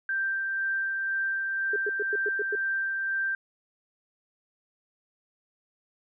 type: tone with tremolo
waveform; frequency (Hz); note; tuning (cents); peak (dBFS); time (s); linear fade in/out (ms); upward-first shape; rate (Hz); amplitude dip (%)
sine; 1572; G6; +4; -25; 0.09-3.35; 2; sine; 2; 25
type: tone bursts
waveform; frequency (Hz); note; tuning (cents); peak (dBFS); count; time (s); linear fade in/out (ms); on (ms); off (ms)
sine; 415.3; G#4; 0; -27; 7; 1.73-2.554; 5; 32; 100
effects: none